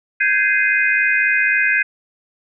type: chord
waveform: sine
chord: Ab major seventh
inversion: third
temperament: just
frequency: 1557.4 / 1661.2 / 2077 / 2492 Hz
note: G6 / Ab6 / C7 / Eb7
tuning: -12 / 0 / -13 / +2 cents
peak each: -19 dBFS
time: 0.2-1.83 s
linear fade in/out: 10 ms
effects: none